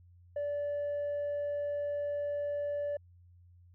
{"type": "tone with tanh clipping", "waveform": "triangle", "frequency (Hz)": 580, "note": "D5", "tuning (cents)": -22, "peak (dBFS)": -32, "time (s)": [0.36, 2.97], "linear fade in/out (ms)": 5, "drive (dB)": 6, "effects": ["added 88 Hz sine -56 dBFS peak until 3.74 s"]}